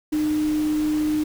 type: tone in noise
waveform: sine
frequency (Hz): 304.7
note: D#4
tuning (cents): -36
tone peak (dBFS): -19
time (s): 0.12-1.24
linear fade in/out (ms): 10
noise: pink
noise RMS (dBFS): -37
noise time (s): 0.12-1.24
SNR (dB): +15
effects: none